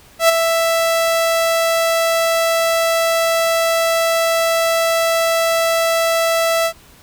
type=tone with ADSR envelope; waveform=sawtooth; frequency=661 Hz; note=E5; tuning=5 cents sharp; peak=-3 dBFS; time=0.19-6.73 s; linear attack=100 ms; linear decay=14 ms; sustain=-7 dB; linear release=74 ms; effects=pink hiss -46 dBFS RMS until 7.02 s